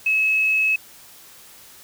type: tone with quantisation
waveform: sine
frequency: 2580 Hz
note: E7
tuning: 38 cents flat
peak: -16 dBFS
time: 0.06-0.76 s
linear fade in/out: 5 ms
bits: 7
effects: white hiss -46 dBFS RMS until 1.83 s